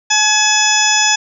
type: harmonic tone with a mistuned harmonic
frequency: 855 Hz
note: A5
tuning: 50 cents flat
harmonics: 1 / 2 / 3 / 4 / 6 / 7 / 8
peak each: -18 / -18 / -18 / -18 / -18 / -18 / -18 dBFS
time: 0.1-1.16 s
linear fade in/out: 10 ms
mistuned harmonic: 2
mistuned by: -26 cents
effects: none